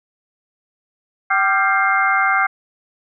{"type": "tone cluster", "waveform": "sine", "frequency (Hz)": [772, 1185, 1383, 1579, 2111], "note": ["G5", "D6", "F6", "G6", "C7"], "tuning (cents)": [-27, 15, -17, 12, 15], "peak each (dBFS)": -20, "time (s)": [1.3, 2.47], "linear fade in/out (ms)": 10, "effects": []}